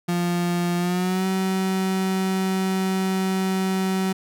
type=tone with pitch glide; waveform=35% pulse; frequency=174.61 to 189.32 Hz; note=F3 to F#3; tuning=0 to +40 cents; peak=-19 dBFS; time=0.08-4.13 s; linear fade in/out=10 ms; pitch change=+140 cents; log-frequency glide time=0.77-1.26 s; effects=none